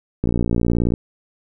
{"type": "click train", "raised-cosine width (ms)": 3, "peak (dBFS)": -6, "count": 42, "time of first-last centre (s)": [0.24, 0.938], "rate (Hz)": 58.7, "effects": []}